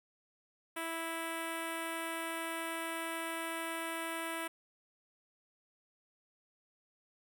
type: tone with notch filter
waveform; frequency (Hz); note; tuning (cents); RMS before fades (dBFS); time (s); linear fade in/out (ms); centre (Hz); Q
5% pulse; 329.1; E4; -3; -39; 0.76-4.48; 10; 4500; 0.74
effects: none